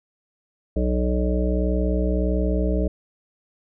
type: harmonic tone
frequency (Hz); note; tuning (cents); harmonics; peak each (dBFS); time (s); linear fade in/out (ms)
61.6; B1; -4; 1 / 3 / 5 / 7 / 9 / 10; -21 / -26 / -28 / -29 / -31 / -31; 0.76-2.88; 5
effects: none